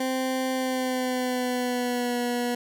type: tone with pitch glide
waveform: 20% pulse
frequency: 260 to 242.6 Hz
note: C4 to B3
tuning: -11 to -31 cents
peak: -20 dBFS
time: 0-2.55 s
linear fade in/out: 5 ms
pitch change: -120 cents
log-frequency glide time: 0.53-2.18 s
effects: none